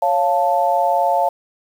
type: chord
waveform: sine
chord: Db augmented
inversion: none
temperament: equal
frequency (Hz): 554.4 / 698.5 / 880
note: Db5 / F5 / A5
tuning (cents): 0 / 0 / 0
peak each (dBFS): -20 / -17 / -18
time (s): 0.02-1.29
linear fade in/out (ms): 5
effects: 7-bit